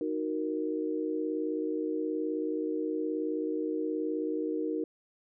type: chord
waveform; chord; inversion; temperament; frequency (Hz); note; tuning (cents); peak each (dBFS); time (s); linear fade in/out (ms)
sine; D# minor; none; equal; 311.1 / 370 / 466.2; D#4 / F#4 / A#4; 0 / 0 / 0; -32 / -36 / -34; 0.01-4.84; 2
effects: none